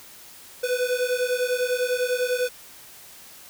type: beating tone pair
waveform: square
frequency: 493.9 / 503.9 Hz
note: B4 / B4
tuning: 0 / +35 cents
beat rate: 10 Hz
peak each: -25 / -27 dBFS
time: 0.63-2.49 s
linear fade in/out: 10 ms
effects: white hiss -46 dBFS RMS until 3.49 s